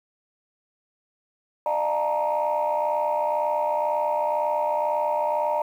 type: tone cluster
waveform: sine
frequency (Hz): 601 / 689 / 874 / 936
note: D5 / F5 / A5 / A#5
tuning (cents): +40 / -24 / -12 / +7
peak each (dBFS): -24 / -31 / -29 / -24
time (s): 1.66-5.62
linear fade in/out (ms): 2
effects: tanh soft clip ceiling -15 dBFS + 9-bit